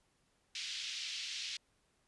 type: band-pass noise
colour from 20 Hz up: pink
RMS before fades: -42 dBFS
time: 0.55-1.57 s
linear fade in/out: 2 ms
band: 2600 to 5600 Hz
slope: 24 dB/octave
effects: pink hiss -75 dBFS RMS until 2.07 s + resampled to 24000 Hz